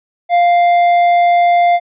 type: tone with tanh clipping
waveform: triangle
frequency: 698.5 Hz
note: F5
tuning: in tune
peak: -9 dBFS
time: 0.29-1.8 s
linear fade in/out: 50 ms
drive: 12 dB
effects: resampled to 8000 Hz